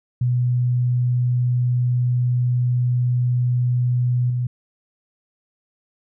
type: tone with level steps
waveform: sine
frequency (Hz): 123.47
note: B2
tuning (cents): 0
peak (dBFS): -16 / -19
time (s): 0.21-4.47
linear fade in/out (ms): 5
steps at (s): 4.3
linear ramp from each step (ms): 2
effects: none